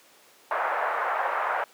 pink band-pass noise, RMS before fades -27 dBFS, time 0.51-1.64 s, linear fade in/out 2 ms, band 620 to 1600 Hz, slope 24 dB/octave, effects pink hiss -55 dBFS RMS until 1.73 s + high-pass 400 Hz 12 dB/octave

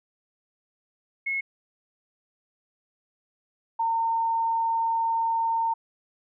sine tone pair in turn, 2177 / 911.4 Hz, C#7 / A#5, -32 / -39 cents, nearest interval octave + minor third, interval 1507 cents, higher first, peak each -25 / -22 dBFS, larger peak second, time 1.26-1.41 / 3.79-5.74 s, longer second, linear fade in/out 10 ms, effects none

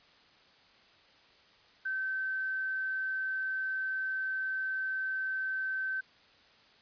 sine tone, 1542 Hz, G6, 29 cents flat, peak -31 dBFS, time 1.85-6.01 s, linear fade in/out 10 ms, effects white hiss -61 dBFS RMS until 6.81 s + resampled to 11025 Hz

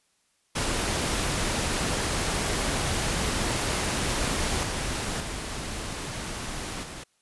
pink noise with level steps, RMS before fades -27 / -30 / -34 / -39 dBFS, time 0.55-7.04 s, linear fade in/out 10 ms, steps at 4.63 / 5.2 / 6.83 s, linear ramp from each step 5 ms, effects white hiss -69 dBFS RMS until 7.21 s + resampled to 24000 Hz

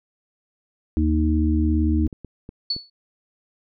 harmonic tone, 77.78 Hz, D#2, in tune, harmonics 1 / 3 / 4, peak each -19 / -24 / -22 dBFS, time 0.97-2.07 s, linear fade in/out 0 ms
clicks, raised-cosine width 3 ms, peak -23 dBFS, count 5, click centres 2.076 / 2.128 / 2.247 / 2.491 / 2.764 s
sine tone with exponential decay, 4435 Hz, C#8, in tune, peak -18 dBFS, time 2.7-2.9 s, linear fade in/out 5 ms, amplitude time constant 43 ms
effects none

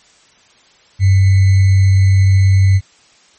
sine tone with sample-and-hold, 96.3 Hz, G2, 30 cents flat, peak -6 dBFS, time 0.99-2.81 s, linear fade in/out 50 ms, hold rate 2100 Hz, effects white hiss -49 dBFS RMS until 3.38 s + MP3 32 kbps

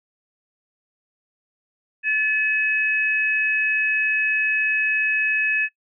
sine tone pair together, 1732.8 / 2556 Hz, A6 / D#7, -27 / +46 cents, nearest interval perfect fifth, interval 673 cents, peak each -21 dBFS, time 2.03-5.69 s, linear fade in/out 50 ms, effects noise-tail reverb RT60 0.1 s tail -20 dB re dry

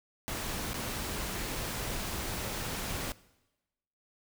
pink noise with dropouts, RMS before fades -36 dBFS, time 0.28-3.12 s, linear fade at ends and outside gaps 0 ms, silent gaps 0.733-0.742 s, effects noise-tail reverb RT60 1.0 s tail -20 dB re dry

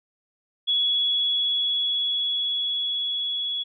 sine tone with level ramp, 3371 Hz, G#7, 25 cents sharp, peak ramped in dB -19 to -25 dBFS, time 0.67-3.64 s, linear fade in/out 20 ms, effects none

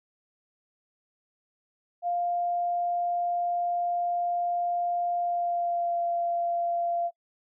sine tone with pitch glide, 700 to 689.6 Hz, F5 to F5, +4 to -22 cents, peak -25 dBFS, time 2.02-7.11 s, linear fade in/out 50 ms, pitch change -26 cents, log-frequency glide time 5.19-6 s, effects noise-tail reverb RT60 0.1 s tail -23 dB re dry

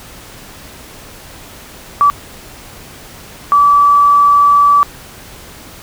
sine tone bursts at uneven times, 1153 Hz, D6, 32 cents flat, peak -5 dBFS, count 2, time 2.01-2.1 / 3.52-4.83 s, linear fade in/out 0 ms, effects pink hiss -35 dBFS RMS until 5.82 s

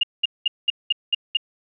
sine tone bursts, 2835 Hz, F7, 25 cents sharp, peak -15 dBFS, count 7, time 0.01-1.371 s, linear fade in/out 5 ms, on 23 ms, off 200 ms, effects none

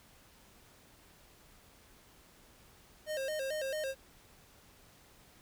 square tone with vibrato, 574 Hz, D5, 40 cents flat, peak -35 dBFS, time 3.06-3.95 s, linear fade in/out 50 ms, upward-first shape square, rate 4.5 Hz, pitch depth 120 cents each way, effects pink hiss -61 dBFS RMS until 5.41 s

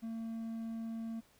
triangle tone, 226.3 Hz, A3, 49 cents sharp, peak -36 dBFS, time 0.02-1.21 s, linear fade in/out 20 ms, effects pink hiss -67 dBFS RMS until 1.39 s

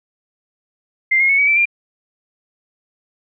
sine tone with pitch steps, 2093 / 2149 / 2207 / 2267 / 2328 / 2390 Hz, C7 / C7 / C#7 / C#7 / D7 / D7, 0 / +46 / -8 / +38 / -16 / +30 cents, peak -11 dBFS, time 1.11-1.656 s, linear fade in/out 10 ms, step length 91 ms, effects none

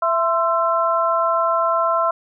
sine tone cluster, 665 / 1043 / 1336 Hz, E5 / C6 / E6, +15 / -6 / +23 cents, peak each -20 dBFS, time 0.02-2.11 s, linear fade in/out 5 ms, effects none

